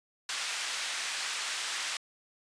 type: band-pass noise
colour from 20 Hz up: pink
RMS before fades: -35 dBFS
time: 0.29-1.97 s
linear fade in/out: 2 ms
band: 1600 to 7900 Hz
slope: 12 dB/octave
effects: resampled to 22050 Hz